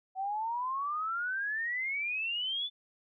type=exponential sweep; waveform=sine; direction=up; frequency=748 to 3520 Hz; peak=-31 dBFS; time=0.15-2.7 s; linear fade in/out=50 ms; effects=none